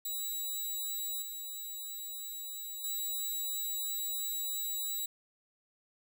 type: tone with level steps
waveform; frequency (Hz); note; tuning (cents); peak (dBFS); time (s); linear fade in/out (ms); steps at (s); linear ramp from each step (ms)
5% pulse; 3901; B7; -22; -27 / -32 / -26; 0.05-5.06; 5; 1.22 / 2.84; 2
effects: none